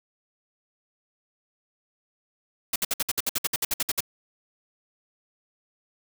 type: noise bursts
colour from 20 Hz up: white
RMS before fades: -25 dBFS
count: 15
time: 2.73-4.006 s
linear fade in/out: 5 ms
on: 30 ms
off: 59 ms
effects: none